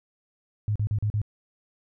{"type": "tone bursts", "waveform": "sine", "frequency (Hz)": 105.4, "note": "G#2", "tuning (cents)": 26, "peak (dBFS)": -22, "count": 5, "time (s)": [0.68, 1.216], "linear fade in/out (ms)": 0, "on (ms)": 76, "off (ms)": 39, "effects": []}